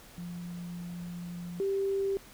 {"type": "tone pair in turn", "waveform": "sine", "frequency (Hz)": [174.61, 392], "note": ["F3", "G4"], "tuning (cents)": [0, 0], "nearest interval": "octave + major second", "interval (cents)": 1400, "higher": "second", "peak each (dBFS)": [-37, -27], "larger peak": "second", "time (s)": [[0.18, 1.6], [1.6, 2.17]], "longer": "first", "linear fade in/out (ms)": 0, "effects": ["pink hiss -53 dBFS RMS until 2.33 s"]}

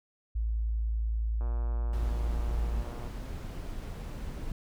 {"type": "tone", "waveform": "sine", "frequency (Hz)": 55.3, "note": "A1", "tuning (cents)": 9, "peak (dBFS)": -27, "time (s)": [0.35, 2.83], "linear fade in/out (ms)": 10}
{"type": "click train", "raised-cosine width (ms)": 1, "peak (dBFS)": -33, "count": 199, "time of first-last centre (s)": [1.41, 3.074], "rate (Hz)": 119}
{"type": "noise", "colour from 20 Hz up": "brown", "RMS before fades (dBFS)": -38, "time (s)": [1.93, 4.52], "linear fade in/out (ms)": 2}
{"effects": []}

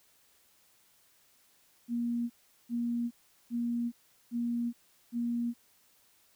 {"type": "tone bursts", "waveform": "sine", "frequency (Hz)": 237.1, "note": "A#3", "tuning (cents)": 30, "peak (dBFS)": -29, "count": 5, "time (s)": [1.88, 5.54], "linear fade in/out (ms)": 50, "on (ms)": 420, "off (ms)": 390, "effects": ["white hiss -66 dBFS RMS until 6.35 s"]}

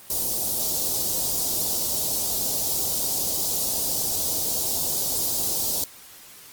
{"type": "band-stop noise", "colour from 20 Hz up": "white", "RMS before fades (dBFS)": -25, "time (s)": [0.1, 5.84], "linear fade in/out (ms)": 2, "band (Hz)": [800, 4200], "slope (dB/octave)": 24, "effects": ["white hiss -46 dBFS RMS until 6.52 s", "Opus 24 kbps"]}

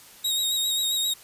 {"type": "tone with vibrato", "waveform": "sawtooth", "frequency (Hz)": 3774, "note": "A#7", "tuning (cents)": 21, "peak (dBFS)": -20, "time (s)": [0.24, 1.14], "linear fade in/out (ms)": 10, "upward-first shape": "sine", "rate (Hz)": 7.5, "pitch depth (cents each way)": 31, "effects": ["white hiss -49 dBFS RMS until 1.23 s", "resampled to 32000 Hz"]}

